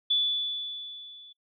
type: tone with level ramp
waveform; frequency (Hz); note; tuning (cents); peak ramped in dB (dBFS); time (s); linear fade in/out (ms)
sine; 3460; A7; -30; -20 to -47; 0.1-1.33; 10
effects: noise-tail reverb RT60 0.1 s tail -19 dB re dry

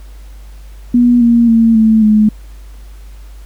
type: tone with pitch steps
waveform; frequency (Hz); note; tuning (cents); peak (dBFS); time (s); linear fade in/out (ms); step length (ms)
sine; 242.4 / 234.8 / 227.5 / 220.4 / 213.5; B3 / A#3 / A#3 / A3 / G#3; -32 / +13 / -42 / +3 / +48; -5; 0.94-2.29; 5; 270
effects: added 50 Hz sine -30 dBFS peak until 3.45 s + pink hiss -47 dBFS RMS until 3.45 s

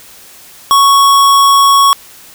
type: tone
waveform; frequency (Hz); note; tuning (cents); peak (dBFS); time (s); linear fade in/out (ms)
square; 1110; C#6; +2; -5; 0.71-1.93; 0
effects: white hiss -37 dBFS RMS until 2.34 s

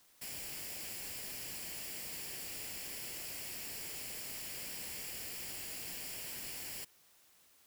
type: noise with comb filter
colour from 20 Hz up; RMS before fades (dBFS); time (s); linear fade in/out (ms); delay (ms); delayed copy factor
white; -44; 0.21-6.85; 10; 0.4; +0.55
effects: white hiss -66 dBFS RMS until 7.66 s

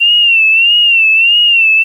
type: tone with vibrato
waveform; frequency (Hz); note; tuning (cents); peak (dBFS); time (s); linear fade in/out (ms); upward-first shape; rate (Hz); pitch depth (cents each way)
sine; 2741; F7; -33; -5; 0-1.84; 20; sine; 1.6; 86
effects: 7-bit

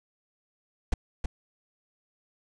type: noise with echo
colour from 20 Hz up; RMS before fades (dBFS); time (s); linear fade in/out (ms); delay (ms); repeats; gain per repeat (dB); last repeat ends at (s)
brown; -22; 0.92-0.94; 5; 320; 1; -5; 1.26
effects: resampled to 22050 Hz

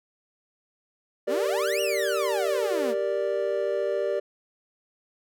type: chord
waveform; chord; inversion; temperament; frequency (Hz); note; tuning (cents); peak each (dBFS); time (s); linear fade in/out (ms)
triangle; G minor; none; equal; 392 / 466.2 / 587.3; G4 / Bb4 / D5; 0 / 0 / 0; -27 / -28 / -25; 1.27-4.2; 10
type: exponential two-way sweep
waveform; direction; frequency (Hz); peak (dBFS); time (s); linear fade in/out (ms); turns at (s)
sawtooth; up then down; 213.2 to 2960 to 213.2; -26; 1.27-2.95; 50; 1.81
effects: none

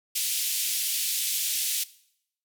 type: band-pass noise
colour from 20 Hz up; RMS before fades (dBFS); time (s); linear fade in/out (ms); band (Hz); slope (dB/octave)
white; -28; 0.15-1.84; 10; 2600 to 15000; 24
effects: noise-tail reverb RT60 0.7 s tail -19 dB re dry

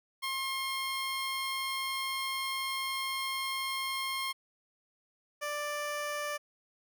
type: tone pair in turn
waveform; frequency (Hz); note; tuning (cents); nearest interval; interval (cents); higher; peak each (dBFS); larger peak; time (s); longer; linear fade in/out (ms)
15% pulse; 1069 / 589; C6 / D5; +37 / +5; minor seventh; 1032; first; -26 / -27; first; 0.22-4.33 / 5.41-6.38; first; 20
effects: none

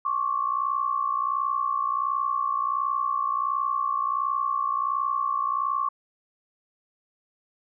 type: tone pair together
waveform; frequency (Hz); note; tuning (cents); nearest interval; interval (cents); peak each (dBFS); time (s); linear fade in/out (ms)
sine; 1084.6 / 1146; C#6 / D6; -38 / -43; minor second; 95; -26; 0.05-5.89; 5
effects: none

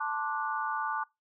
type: chord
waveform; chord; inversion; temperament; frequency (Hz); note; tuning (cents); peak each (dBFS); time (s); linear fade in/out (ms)
sine; D dominant seventh; second; just; 881 / 1057.2 / 1174.7 / 1468.3; A5 / C6 / D6 / F#6; +2 / +18 / 0 / -14; -34 / -40 / -34 / -36; 0-1.04; 10
effects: noise-tail reverb RT60 0.2 s tail -22 dB re dry

